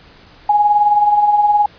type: tone with tremolo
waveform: sine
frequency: 830.6 Hz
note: G#5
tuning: in tune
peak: -7 dBFS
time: 0.49-1.66 s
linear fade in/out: 5 ms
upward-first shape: sine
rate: 19 Hz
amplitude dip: 50%
effects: pink hiss -44 dBFS RMS until 1.78 s + resampled to 11025 Hz